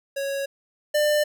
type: tone pair in turn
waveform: square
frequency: 553 / 596.9 Hz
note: C#5 / D5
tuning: -4 / +28 cents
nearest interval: minor second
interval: 132 cents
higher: second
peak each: -26 / -19 dBFS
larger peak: second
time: 0.16-0.46 / 0.94-1.24 s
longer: neither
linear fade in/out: 10 ms
effects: none